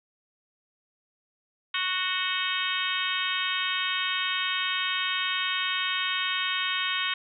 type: harmonic tone with a mistuned harmonic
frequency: 370 Hz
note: F#4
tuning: in tune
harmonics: 3 / 4 / 5 / 6 / 7 / 8 / 9 / 10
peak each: -34 / -34 / -34 / -34 / -34 / -34 / -34 / -34 dBFS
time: 1.74-7.14 s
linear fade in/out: 5 ms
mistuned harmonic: 9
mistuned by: -63 cents
effects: none